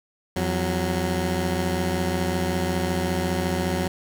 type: tone pair together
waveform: 15% pulse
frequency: 85.26 / 185 Hz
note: F2 / F#3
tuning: -41 / 0 cents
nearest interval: octave + minor second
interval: 1341 cents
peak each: -19 dBFS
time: 0.36-3.88 s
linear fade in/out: 5 ms
effects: none

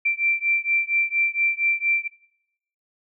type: beating tone pair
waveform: sine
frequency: 2349 / 2353.3 Hz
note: D7 / D7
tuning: 0 / +3 cents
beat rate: 4.3 Hz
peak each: -23 dBFS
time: 0.05-2.08 s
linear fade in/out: 10 ms
effects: noise-tail reverb RT60 0.8 s tail -21 dB re dry

